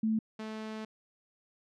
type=tone pair in turn; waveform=sine / sawtooth; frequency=220 / 217.9 Hz; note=A3 / A3; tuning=0 / -17 cents; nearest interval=unison; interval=17 cents; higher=first; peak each=-26 / -34 dBFS; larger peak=first; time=0.03-0.19 / 0.39-0.85 s; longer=second; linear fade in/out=5 ms; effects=low-pass 5000 Hz 12 dB/octave